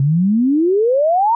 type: exponential sweep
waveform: sine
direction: up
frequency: 132.3 to 956 Hz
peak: -11 dBFS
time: 0-1.35 s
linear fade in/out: 2 ms
effects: none